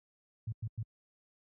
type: tone bursts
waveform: sine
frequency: 110 Hz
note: A2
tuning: in tune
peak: -33 dBFS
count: 3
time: 0.47-0.829 s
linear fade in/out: 5 ms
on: 53 ms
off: 100 ms
effects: high-pass 60 Hz 12 dB/octave